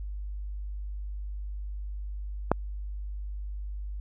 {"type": "click", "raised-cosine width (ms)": 1, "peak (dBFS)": -6, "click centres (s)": 2.516, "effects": ["added 50 Hz sine -33 dBFS peak until 4 s"]}